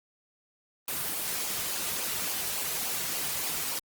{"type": "noise with flanger", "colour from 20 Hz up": "white", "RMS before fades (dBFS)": -32, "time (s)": [0.88, 3.79], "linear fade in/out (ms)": 2, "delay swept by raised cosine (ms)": [0.52, 3.82], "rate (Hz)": 3.5, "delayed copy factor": -0.6, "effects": ["Opus 24 kbps"]}